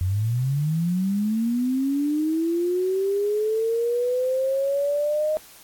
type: linear sweep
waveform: sine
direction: up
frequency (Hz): 87 to 622.3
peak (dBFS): -20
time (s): 0.01-5.37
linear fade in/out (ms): 0
effects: white hiss -48 dBFS RMS until 5.63 s + AAC 64 kbps